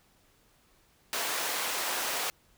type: high-pass noise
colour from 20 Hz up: pink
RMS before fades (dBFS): -32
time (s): 1.13-2.3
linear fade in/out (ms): 0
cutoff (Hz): 630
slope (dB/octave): 12
effects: pink hiss -65 dBFS RMS until 2.57 s